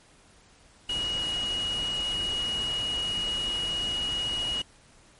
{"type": "tone in noise", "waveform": "sine", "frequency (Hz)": 2900, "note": "F#7", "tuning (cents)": -35, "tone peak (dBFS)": -27, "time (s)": [0.89, 4.62], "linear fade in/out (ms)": 5, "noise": "pink", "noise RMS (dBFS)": -38, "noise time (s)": [0.89, 4.62], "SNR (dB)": 8, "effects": ["pink hiss -57 dBFS RMS until 5.19 s", "MP3 48 kbps"]}